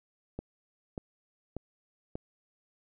click train, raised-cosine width 2 ms, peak -23 dBFS, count 4, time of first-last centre 0.39-2.155 s, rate 1.7 Hz, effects none

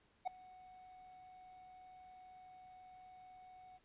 triangle tone with ADSR envelope, 740 Hz, F#5, in tune, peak -31 dBFS, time 0.25-3.79 s, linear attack 24 ms, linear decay 3 ms, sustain -23 dB, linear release 31 ms, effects pink hiss -73 dBFS RMS until 3.84 s + resampled to 8000 Hz

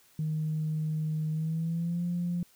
sine tone with pitch glide, 155.56 to 174.61 Hz, D#3 to F3, 0 to 0 cents, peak -27 dBFS, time 0.19-2.43 s, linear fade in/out 2 ms, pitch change +200 cents, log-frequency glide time 1.31-2.04 s, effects tanh soft clip ceiling -23 dBFS + white hiss -62 dBFS RMS until 2.55 s

